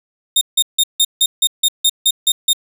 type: tone bursts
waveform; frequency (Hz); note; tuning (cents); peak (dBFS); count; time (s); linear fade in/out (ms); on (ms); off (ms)
sawtooth; 3673; A#7; -26; -7; 11; 0.36-2.532; 5; 52; 160
effects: none